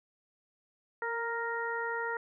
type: harmonic tone with a mistuned harmonic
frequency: 466.2 Hz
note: A#4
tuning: in tune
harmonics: 1 / 2 / 3 / 4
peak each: -37 / -37 / -37 / -38 dBFS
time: 1.02-2.17 s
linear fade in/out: 2 ms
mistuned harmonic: 1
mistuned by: -18 cents
effects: none